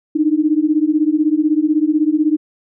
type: beating tone pair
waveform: sine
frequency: 298.9 / 314.9 Hz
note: D4 / D#4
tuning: +31 / +21 cents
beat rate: 16 Hz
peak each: -15 dBFS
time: 0.15-2.37 s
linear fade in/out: 10 ms
effects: none